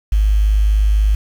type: tone with quantisation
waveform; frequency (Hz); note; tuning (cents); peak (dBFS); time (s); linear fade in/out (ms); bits
sine; 51.91; G#1; 0; -10; 0.12-1.15; 5; 6
effects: none